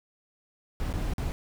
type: noise with dropouts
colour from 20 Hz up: brown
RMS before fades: -30 dBFS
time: 0.8-1.32 s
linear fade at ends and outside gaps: 0 ms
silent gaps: 0.928-0.938 / 1.136-1.182 s
effects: none